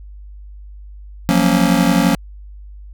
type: chord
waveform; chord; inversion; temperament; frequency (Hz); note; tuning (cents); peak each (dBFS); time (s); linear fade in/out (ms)
square; Gb major seventh; third; just; 173.43 / 185 / 231.2 / 277.5; F3 / Gb3 / Bb3 / Db4; -12 / 0 / -14 / +2; -18; 1.29-2.15; 0
effects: added 50 Hz sine -33 dBFS peak until 2.93 s